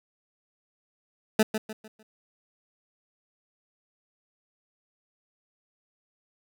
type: tone with echo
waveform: 20% pulse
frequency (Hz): 217.2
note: A3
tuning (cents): -22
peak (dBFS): -12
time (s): 1.39-1.43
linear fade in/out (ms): 5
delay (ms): 150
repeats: 4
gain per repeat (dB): -9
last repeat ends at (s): 2.03
effects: none